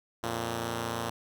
5% pulse tone pair together, 86.75 / 115.8 Hz, F2 / A#2, -11 / -11 cents, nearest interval perfect fourth, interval 500 cents, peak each -27 / -21 dBFS, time 0.23-1.1 s, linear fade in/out 5 ms, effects none

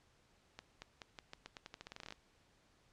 accelerating click train, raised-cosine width 0.2 ms, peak -30 dBFS, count 19, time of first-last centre 0.59-2.124 s, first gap 230 ms, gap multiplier 0.86, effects pink hiss -71 dBFS RMS until 2.92 s + low-pass 7000 Hz 12 dB/octave

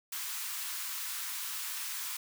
white high-pass noise, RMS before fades -38 dBFS, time 0.12-2.17 s, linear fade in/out 5 ms, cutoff 940 Hz, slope 48 dB/octave, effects none

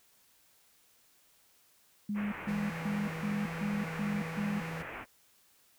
sine tone bursts, 206.5 Hz, G#3, 10 cents flat, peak -31 dBFS, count 7, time 2.09-4.6 s, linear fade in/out 5 ms, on 230 ms, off 150 ms
white low-pass noise, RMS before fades -43 dBFS, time 2.14-5.06 s, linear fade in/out 50 ms, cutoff 2500 Hz, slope 48 dB/octave
square tone with vibrato, 163 Hz, E3, 19 cents flat, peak -39 dBFS, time 2.47-4.83 s, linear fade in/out 20 ms, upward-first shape sine, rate 1.1 Hz, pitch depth 18 cents each way
effects white hiss -66 dBFS RMS until 5.78 s

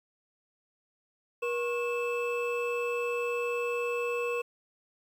triangle tone cluster, 478.7 / 1089 / 2630 Hz, A#4 / C#6 / E7, +46 / -31 / -5 cents, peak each -28 / -36 / -34 dBFS, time 1.42-4.42 s, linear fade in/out 10 ms, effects 10-bit

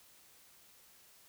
silence, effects white hiss -62 dBFS RMS until 1.28 s

